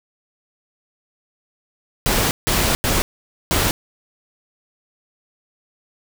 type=noise bursts at uneven times; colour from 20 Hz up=pink; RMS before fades=-18 dBFS; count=4; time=2.06-2.31 / 2.47-2.75 / 2.84-3.02 / 3.51-3.71 s; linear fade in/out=0 ms; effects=none